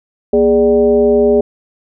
sine tone with frequency modulation, 413.3 Hz, G#4, 8 cents flat, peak -7 dBFS, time 0.33-1.41 s, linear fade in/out 5 ms, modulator 175 Hz, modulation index 0.9, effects none

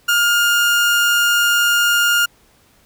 30% pulse tone, 1414 Hz, F6, 21 cents sharp, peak -10 dBFS, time 0.08-2.26 s, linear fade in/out 10 ms, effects pink hiss -54 dBFS RMS until 2.85 s

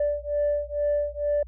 sine beating tone pair, 584 / 586.2 Hz, D5 / D5, -10 / -3 cents, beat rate 2.2 Hz, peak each -25 dBFS, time 0-1.43 s, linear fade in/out 5 ms, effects tanh soft clip ceiling -17 dBFS + added 60 Hz sine -40 dBFS peak until 1.47 s

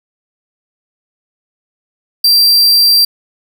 45% pulse tone, 4712 Hz, D8, 5 cents sharp, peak -5 dBFS, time 2.24-3.05 s, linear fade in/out 5 ms, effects none

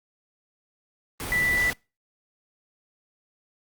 sine tone in noise, 1975.5 Hz, B6, in tune, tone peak -21 dBFS, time 1.32-1.7 s, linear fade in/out 0 ms, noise pink, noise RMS -32 dBFS, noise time 1.2-1.73 s, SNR +8 dB, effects noise-tail reverb RT60 0.3 s tail -26 dB re dry + Opus 32 kbps

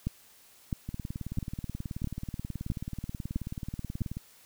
two click trains, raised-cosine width 5 ms, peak -23 / -17 dBFS, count 62 / 7, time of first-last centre 0.89-4.17 / 0.07-4.017 s, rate 18.6 / 1.52 Hz, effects white hiss -58 dBFS RMS until 4.45 s

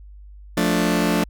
sawtooth chord, D minor, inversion first, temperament just, 176.2 / 220.2 / 293.7 Hz, F3 / A3 / D4, +16 / +2 / 0 cents, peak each -18 dBFS, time 0.57-1.24 s, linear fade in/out 5 ms, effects added 50 Hz sine -39 dBFS peak until 1.29 s

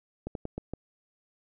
slowing click train, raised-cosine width 2 ms, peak -21 dBFS, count 5, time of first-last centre 0.27-0.736 s, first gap 82 ms, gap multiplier 1.24, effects none

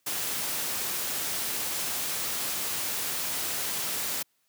white noise, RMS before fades -31 dBFS, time 0.06-4.23 s, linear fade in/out 10 ms, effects white hiss -72 dBFS RMS until 4.48 s + high-pass 100 Hz 12 dB/octave

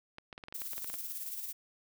clicks, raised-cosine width 0.3 ms, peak -29 dBFS, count 12, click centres 0.184 / 0.328 / 0.379 / 0.438 / 0.484 / 0.525 / 0.618 / 0.733 / 0.78 / 0.845 / 0.9 / 0.941 s
violet noise with tremolo, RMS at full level -39 dBFS, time 0.54-1.53 s, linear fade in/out 10 ms, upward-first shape square, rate 18 Hz, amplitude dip 40%
effects none

